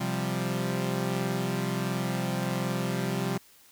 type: chord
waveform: sawtooth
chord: C suspended fourth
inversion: none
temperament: equal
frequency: 130.81 / 174.61 / 196 Hz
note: C3 / F3 / G3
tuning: 0 / 0 / 0 cents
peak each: -28 dBFS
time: 0-3.38 s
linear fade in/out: 10 ms
effects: white hiss -57 dBFS RMS until 3.71 s